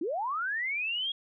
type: linear sweep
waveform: sine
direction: up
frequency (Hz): 287.4 to 3322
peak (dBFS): -29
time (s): 0.01-1.12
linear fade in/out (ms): 5
effects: none